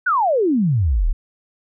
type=exponential sweep; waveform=sine; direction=down; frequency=1554 to 30.87 Hz; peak=-14 dBFS; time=0.06-1.13 s; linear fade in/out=10 ms; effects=none